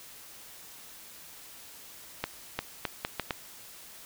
accelerating click train, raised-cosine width 0.3 ms, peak -13 dBFS, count 6, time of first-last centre 2.24-3.308 s, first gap 350 ms, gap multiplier 0.75, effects white hiss -49 dBFS RMS until 4.05 s

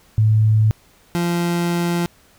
sine / 30% pulse tone pair in turn, 108.7 / 172.55 Hz, A2 / F3, -21 / -21 cents, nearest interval minor sixth, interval 800 cents, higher second, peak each -11 / -15 dBFS, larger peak first, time 0.18-0.71 / 1.15-2.06 s, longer second, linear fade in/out 0 ms, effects pink hiss -53 dBFS RMS until 2.38 s

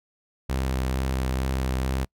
sawtooth tone with vibrato, 65.2 Hz, C2, 5 cents flat, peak -20 dBFS, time 0.49-2.05 s, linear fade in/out 10 ms, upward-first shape sine, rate 2.2 Hz, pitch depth 19 cents each way, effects noise-tail reverb RT60 0.1 s tail -26 dB re dry

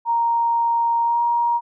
sine tone with pitch glide, 932.3 to 944.2 Hz, A#5 to A#5, 0 to +22 cents, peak -16 dBFS, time 0.05-1.61 s, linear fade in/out 50 ms, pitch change +22 cents, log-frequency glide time 1.03-1.21 s, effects none

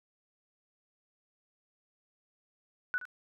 sine tone with echo, 1481 Hz, F#6, 1 cent sharp, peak -28 dBFS, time 2.94-2.98 s, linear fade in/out 0 ms, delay 73 ms, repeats 1, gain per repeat -13 dB, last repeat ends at 3.053 s, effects none

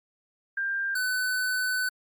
sine / square tone pair in turn, 1591 / 1505 Hz, G6 / F#6, +25 / +29 cents, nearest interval minor second, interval 96 cents, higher first, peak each -26 dBFS, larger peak neither, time 0.57-0.95 / 0.95-1.89 s, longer second, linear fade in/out 5 ms, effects Opus 48 kbps

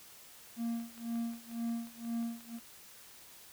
triangle tone with tremolo, 232.2 Hz, A#3, 7 cents flat, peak -30 dBFS, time 0.56-2.6 s, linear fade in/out 50 ms, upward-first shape sine, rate 2 Hz, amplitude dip 95%
click train, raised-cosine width 0.3 ms, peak -40 dBFS, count 11, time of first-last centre 0.8-2.586 s, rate 5.6 Hz
effects white hiss -55 dBFS RMS until 3.52 s

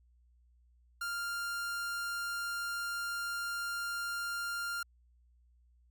45% pulse tone, 1396.9 Hz, F6, in tune, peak -35 dBFS, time 1.01-4.83 s, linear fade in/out 5 ms, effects added 60 Hz sine -63 dBFS peak until 5.9 s

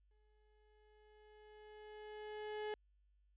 35% pulse tone with exponential growth, 424.3 Hz, G#4, 37 cents sharp, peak -38 dBFS, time 0.11-2.74 s, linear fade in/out 1 ms, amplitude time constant 570 ms, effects added 50 Hz sine -70 dBFS peak until 3.36 s + resampled to 8000 Hz

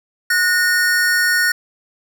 square tone pair together, 1460 / 1835.1 Hz, F#6 / A#6, -24 / -28 cents, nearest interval major third, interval 396 cents, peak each -17 dBFS, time 0.3-1.52 s, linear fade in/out 5 ms, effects none

